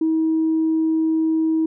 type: tone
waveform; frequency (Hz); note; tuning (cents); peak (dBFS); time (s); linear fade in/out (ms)
sine; 319.9; D#4; +48; -15; 0.01-1.66; 5
effects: tanh soft clip ceiling -12 dBFS